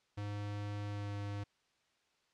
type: tone with pitch glide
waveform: square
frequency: 102.9 to 101.84 Hz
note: G#2 to G#2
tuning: -16 to -33 cents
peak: -39 dBFS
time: 0.17-1.44 s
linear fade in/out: 10 ms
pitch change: -17 cents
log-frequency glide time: 0.87-1.14 s
effects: white hiss -75 dBFS RMS until 2.33 s + low-pass 5000 Hz 12 dB/octave